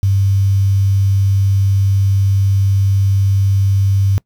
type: tone with quantisation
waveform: sine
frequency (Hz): 98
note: G2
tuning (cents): 0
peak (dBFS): -10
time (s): 0.03-4.18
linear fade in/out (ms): 0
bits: 6
effects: noise-tail reverb RT60 0.1 s tail -23 dB re dry